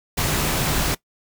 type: tone in noise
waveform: sine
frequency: 152.2 Hz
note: D#3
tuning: 38 cents flat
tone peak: -29 dBFS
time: 0.17-0.95 s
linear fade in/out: 10 ms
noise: pink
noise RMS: -22 dBFS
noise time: 0.17-0.95 s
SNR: -10 dB
effects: noise-tail reverb RT60 0.1 s tail -20 dB re dry